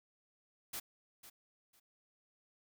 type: noise with echo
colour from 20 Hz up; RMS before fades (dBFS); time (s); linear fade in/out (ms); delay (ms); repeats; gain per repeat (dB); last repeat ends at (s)
white; -42; 0.73-0.8; 10; 500; 2; -13; 1.8
effects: none

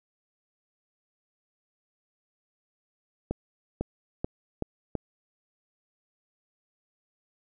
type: accelerating click train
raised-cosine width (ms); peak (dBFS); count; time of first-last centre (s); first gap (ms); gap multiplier
2; -15; 5; 3.31-4.953; 500; 0.87
effects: none

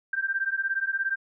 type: beating tone pair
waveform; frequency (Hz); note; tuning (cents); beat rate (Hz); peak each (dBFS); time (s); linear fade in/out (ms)
sine; 1568 / 1585; G6 / G6; 0 / +19; 17; -28; 0.13-1.16; 5
effects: none

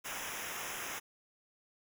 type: noise with comb filter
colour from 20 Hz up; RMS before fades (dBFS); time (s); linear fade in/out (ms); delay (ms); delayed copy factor
pink; -41; 0.04-1; 20; 0.23; -0.9
effects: none

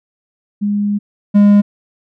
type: tone pair in turn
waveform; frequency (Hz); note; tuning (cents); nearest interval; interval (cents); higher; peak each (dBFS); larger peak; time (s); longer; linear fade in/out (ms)
sine / triangle; 205.1 / 204.4; G#3 / G#3; -21 / -27; unison; 6; first; -13 / -3; second; 0.61-0.99 / 1.34-1.62; first; 20
effects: none

